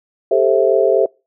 sine chord, A minor seventh, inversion third, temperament just, 396 / 440 / 528 / 660 Hz, G4 / A4 / C5 / E5, +18 / 0 / +16 / +2 cents, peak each -16 dBFS, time 0.31-1.06 s, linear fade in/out 5 ms, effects noise-tail reverb RT60 0.3 s tail -26 dB re dry

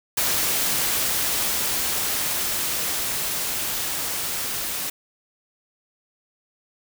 white noise with level ramp, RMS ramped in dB -22 to -28 dBFS, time 0.17-4.9 s, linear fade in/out 5 ms, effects none

